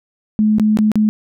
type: tone with dropouts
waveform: sine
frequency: 214 Hz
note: A3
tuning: 48 cents flat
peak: -10 dBFS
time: 0.39-1.09 s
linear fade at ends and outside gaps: 0 ms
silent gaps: 0.584-0.597 / 0.772-0.788 / 0.917-0.956 s
effects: none